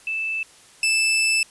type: tone pair in turn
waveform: sine / sawtooth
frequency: 2637 / 2637 Hz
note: E7 / E7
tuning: 0 / 0 cents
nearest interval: unison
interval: 0 cents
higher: neither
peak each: -23 / -14 dBFS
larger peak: second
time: 0.07-0.43 / 0.83-1.43 s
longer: second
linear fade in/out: 2 ms
effects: white hiss -50 dBFS RMS until 1.5 s + resampled to 24000 Hz